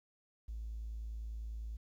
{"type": "tone", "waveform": "triangle", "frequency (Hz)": 55, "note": "A1", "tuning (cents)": 0, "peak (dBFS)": -36, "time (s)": [0.48, 1.77], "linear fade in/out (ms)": 10, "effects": ["tanh soft clip ceiling -37 dBFS", "12-bit"]}